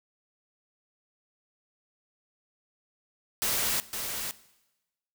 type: noise with echo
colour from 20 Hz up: white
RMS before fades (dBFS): -28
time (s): 3.42-3.8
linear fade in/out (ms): 0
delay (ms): 510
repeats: 1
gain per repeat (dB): -6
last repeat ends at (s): 4.31
effects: noise-tail reverb RT60 1.0 s tail -18 dB re dry